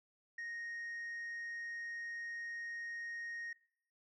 sine tone, 1864.7 Hz, A#6, in tune, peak -39 dBFS, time 0.38-3.53 s, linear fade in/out 5 ms, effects noise-tail reverb RT60 0.6 s tail -21 dB re dry + tanh soft clip ceiling -40 dBFS

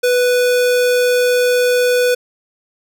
square tone, 494.2 Hz, B4, 1 cent sharp, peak -12 dBFS, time 0.03-2.15 s, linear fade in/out 10 ms, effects none

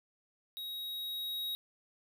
square tone with level ramp, 3800 Hz, A#7, 33 cents sharp, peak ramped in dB -40 to -35 dBFS, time 0.57-1.55 s, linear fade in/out 0 ms, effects none

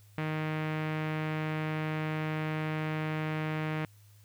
sawtooth tone with low-pass filter, 155.56 Hz, D#3, in tune, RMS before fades -33 dBFS, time 0.18-3.85 s, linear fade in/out 0 ms, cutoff 2300 Hz, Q 2, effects added 103 Hz sine -55 dBFS peak until 4.24 s + white hiss -65 dBFS RMS until 4.24 s

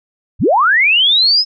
sine linear sweep, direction up, 34.67 to 5210 Hz, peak -8 dBFS, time 0.39-1.45 s, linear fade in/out 50 ms, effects none

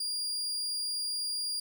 35% pulse tone, 4812 Hz, D8, 41 cents sharp, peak -30 dBFS, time 0-1.6 s, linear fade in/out 5 ms, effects none

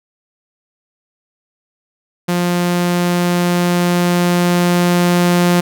sawtooth tone with level ramp, 175.9 Hz, F3, 13 cents sharp, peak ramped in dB -10 to -6 dBFS, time 2.28-5.61 s, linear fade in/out 10 ms, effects none

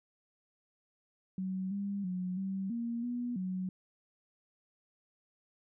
sine tone with pitch steps, 188 / 200.1 / 182.5 / 192.5 / 234 / 242.9 / 185.5 Hz, F#3 / G3 / F#3 / G3 / A#3 / B3 / F#3, +28 / +36 / -24 / -31 / +7 / -29 / +5 cents, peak -33 dBFS, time 1.38-3.69 s, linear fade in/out 2 ms, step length 330 ms, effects none

